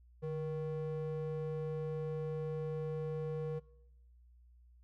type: ring-modulated tone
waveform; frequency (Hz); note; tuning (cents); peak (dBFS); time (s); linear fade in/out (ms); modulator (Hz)
triangle; 312.2; D#4; +6; -31; 0.22-3.6; 20; 163
effects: noise-tail reverb RT60 0.8 s tail -21 dB re dry + added 60 Hz sine -59 dBFS peak until 4.83 s